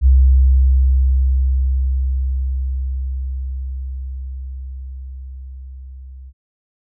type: tone with level ramp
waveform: sine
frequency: 65.41 Hz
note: C2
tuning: in tune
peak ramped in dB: -6 to -33 dBFS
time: 0.01-6.33 s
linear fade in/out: 50 ms
effects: none